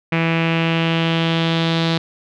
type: tone with low-pass filter sweep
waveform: sawtooth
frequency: 164.81 Hz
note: E3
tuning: in tune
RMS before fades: -18 dBFS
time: 0.12-1.98 s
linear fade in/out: 5 ms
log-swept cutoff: 2400 to 3900 Hz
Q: 3.9
effects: none